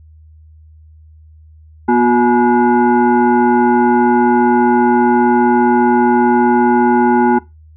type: tone with frequency modulation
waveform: sine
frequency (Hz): 242.9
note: B3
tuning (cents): -29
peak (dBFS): -8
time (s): 1.88-7.39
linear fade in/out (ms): 10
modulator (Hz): 605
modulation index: 1.3
effects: noise-tail reverb RT60 0.2 s tail -19 dB re dry + added 78 Hz sine -39 dBFS peak until 7.76 s